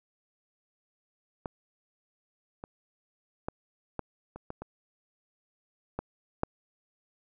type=clicks; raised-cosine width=1 ms; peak=-20 / -26 / -18 / -18 / -28 / -23 / -25 / -18 / -12 dBFS; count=9; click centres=1.458 / 2.639 / 3.485 / 3.993 / 4.36 / 4.504 / 4.62 / 5.99 / 6.434 s; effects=none